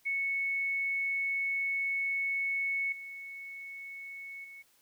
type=tone with level steps; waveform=sine; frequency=2209 Hz; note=C#7; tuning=7 cents flat; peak=-29 / -41 / -46 dBFS; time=0.05-4.63 s; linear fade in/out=20 ms; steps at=2.92 / 4.44 s; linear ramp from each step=5 ms; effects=white hiss -67 dBFS RMS until 4.81 s